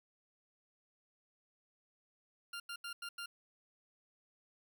20% pulse tone bursts at uneven times, 1396.9 Hz, F6, in tune, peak -37 dBFS, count 5, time 2.53-2.6 / 2.69-2.76 / 2.84-2.93 / 3.02-3.09 / 3.18-3.26 s, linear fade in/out 5 ms, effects none

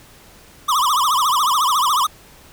square tone with vibrato, 1112 Hz, C#6, 5 cents sharp, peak -15 dBFS, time 0.68-2.07 s, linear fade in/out 10 ms, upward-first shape triangle, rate 14 Hz, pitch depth 260 cents each way, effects pink hiss -46 dBFS RMS until 2.52 s

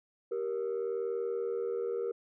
sine tone pair together, 389.2 / 469.8 Hz, G4 / A#4, -12 / +13 cents, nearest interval minor third, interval 325 cents, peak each -33 / -31 dBFS, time 0.31-2.12 s, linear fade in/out 10 ms, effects tanh soft clip ceiling -28 dBFS

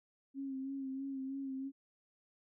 sine tone with vibrato, 269.5 Hz, C#4, 49 cents flat, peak -38 dBFS, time 0.34-1.72 s, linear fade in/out 50 ms, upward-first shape sine, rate 3.1 Hz, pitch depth 34 cents each way, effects none

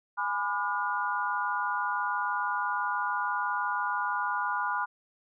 sine chord, G# diminished seventh, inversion none, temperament just, 830.6 / 996.7 / 1196.1 / 1435.3 Hz, G#5 / B5 / D6 / F6, 0 / +16 / +31 / +47 cents, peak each -35 / -31 / -35 / -32 dBFS, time 0.17-4.86 s, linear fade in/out 20 ms, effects none

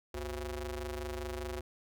sawtooth ring-modulated tone, 151 Hz, D3, 48 cents sharp, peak -30 dBFS, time 0.14-1.61 s, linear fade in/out 5 ms, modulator 214 Hz, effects none

